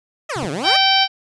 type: exponential two-way sweep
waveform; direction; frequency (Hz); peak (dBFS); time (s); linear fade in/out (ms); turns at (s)
15% pulse; down then up; 680 to 130.81 to 680; -16; 0.29-0.77; 10; 0.51
type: tone with exponential decay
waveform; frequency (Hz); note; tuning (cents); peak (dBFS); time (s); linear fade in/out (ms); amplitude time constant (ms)
sine; 133; C3; +29; -26; 0.36-0.96; 0; 130
type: clicks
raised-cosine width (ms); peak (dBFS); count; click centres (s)
2; -16; 2; 0.429 / 0.449
type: harmonic tone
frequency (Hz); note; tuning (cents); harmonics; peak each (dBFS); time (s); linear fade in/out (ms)
774; G5; -22; 1 / 2 / 3 / 4 / 5 / 6 / 7; -17 / -23 / -22 / -17 / -22 / -21 / -23; 0.63-1.08; 50
effects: resampled to 22050 Hz